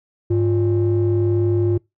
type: ring-modulated tone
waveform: triangle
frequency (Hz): 123.47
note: B2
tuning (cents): 0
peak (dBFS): -9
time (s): 0.3-1.78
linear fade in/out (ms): 10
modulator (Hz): 226
effects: noise-tail reverb RT60 0.2 s tail -26 dB re dry + tanh soft clip ceiling -8 dBFS